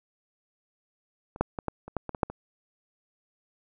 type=clicks; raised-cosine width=1 ms; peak=-27 / -8 / -18 / -14 / -27 / -14 / -19 / -20 / -8 / -23 dBFS; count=10; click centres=1.361 / 1.41 / 1.588 / 1.683 / 1.88 / 1.967 / 2.093 / 2.148 / 2.232 / 2.3 s; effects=none